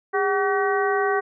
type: harmonic tone with a mistuned harmonic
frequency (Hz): 380.4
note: F#4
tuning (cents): +48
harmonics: 1 / 2 / 3 / 4 / 5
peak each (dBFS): -22 / -25 / -27 / -28 / -29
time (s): 0.13-1.21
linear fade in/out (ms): 20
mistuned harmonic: 1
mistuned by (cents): +110
effects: none